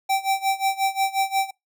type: tone with tremolo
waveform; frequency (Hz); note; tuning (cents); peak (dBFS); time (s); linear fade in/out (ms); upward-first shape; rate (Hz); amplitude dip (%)
square; 777; G5; -16; -18; 0.09-1.51; 10; sine; 5.6; 90
effects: noise-tail reverb RT60 0.2 s tail -25 dB re dry